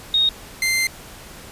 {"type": "tone pair in turn", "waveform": ["sine", "sawtooth"], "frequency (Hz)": [3729, 2086], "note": ["A#7", "C7"], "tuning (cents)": [0, -6], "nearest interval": "minor seventh", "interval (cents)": 1006, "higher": "first", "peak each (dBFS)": -14, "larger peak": "neither", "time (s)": [[0.14, 0.29], [0.62, 0.87]], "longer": "second", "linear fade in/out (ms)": 2, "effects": ["pink hiss -40 dBFS RMS until 1.51 s", "resampled to 32000 Hz"]}